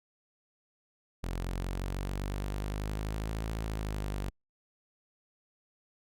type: linear two-way sweep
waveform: sawtooth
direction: up then down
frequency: 43.65 to 55 to 48.61 Hz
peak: -29 dBFS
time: 1.23-4.3 s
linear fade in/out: 10 ms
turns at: 3.55 s
effects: Opus 48 kbps